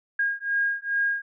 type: beating tone pair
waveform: sine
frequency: 1626 / 1628.4 Hz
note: G#6 / G#6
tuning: -37 / -35 cents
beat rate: 2.4 Hz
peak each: -26 / -26 dBFS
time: 0.19-1.22 s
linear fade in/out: 5 ms
effects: none